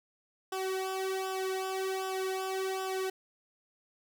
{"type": "tone with flanger", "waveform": "sawtooth", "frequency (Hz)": 379.7, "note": "F#4", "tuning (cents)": 45, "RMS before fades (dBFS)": -34, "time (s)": [0.52, 3.1], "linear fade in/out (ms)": 5, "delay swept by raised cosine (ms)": [0.46, 2.16], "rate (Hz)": 1.3, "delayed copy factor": -0.9, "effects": []}